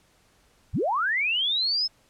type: linear sweep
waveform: sine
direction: up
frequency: 41.2 to 5274 Hz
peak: -22 dBFS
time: 0.73-1.88 s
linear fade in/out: 20 ms
effects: pink hiss -62 dBFS RMS until 2.09 s + low-pass 11000 Hz 12 dB/octave